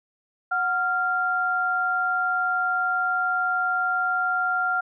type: tone pair together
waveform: sine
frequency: 737 / 1390 Hz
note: F#5 / F6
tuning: -7 / -9 cents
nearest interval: major seventh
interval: 1098 cents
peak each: -27 / -22 dBFS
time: 0.51-4.81 s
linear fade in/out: 10 ms
effects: none